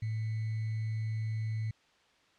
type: tone with sample-and-hold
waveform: sine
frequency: 110 Hz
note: A2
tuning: in tune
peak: -31 dBFS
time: 0.02-1.71 s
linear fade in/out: 5 ms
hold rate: 2100 Hz
effects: white hiss -66 dBFS RMS until 2.38 s + low-pass 4000 Hz 12 dB/octave